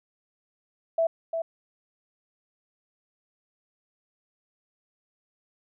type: tone with echo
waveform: sine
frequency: 659.3 Hz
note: E5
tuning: in tune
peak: -20 dBFS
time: 0.98-1.07 s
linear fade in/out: 5 ms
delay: 350 ms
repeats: 1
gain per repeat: -6 dB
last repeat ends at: 1.42 s
effects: none